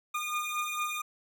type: beating tone pair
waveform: 25% pulse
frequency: 1214 / 1218.4 Hz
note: D#6 / D#6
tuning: -43 / -37 cents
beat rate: 4.4 Hz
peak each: -32 / -29 dBFS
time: 0.14-1.02 s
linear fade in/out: 10 ms
effects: none